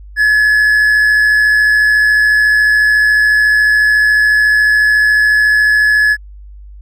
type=tone with amplitude modulation; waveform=triangle; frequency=1704 Hz; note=G#6; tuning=44 cents sharp; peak=-4 dBFS; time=0.16-6.17 s; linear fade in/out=50 ms; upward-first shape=sine; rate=114 Hz; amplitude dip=35%; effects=added 50 Hz sine -31 dBFS peak until 6.81 s